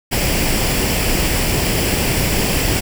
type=noise with comb filter; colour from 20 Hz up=pink; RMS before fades=-17 dBFS; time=0.11-2.81 s; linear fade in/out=20 ms; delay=0.39 ms; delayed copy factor=+0.5; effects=none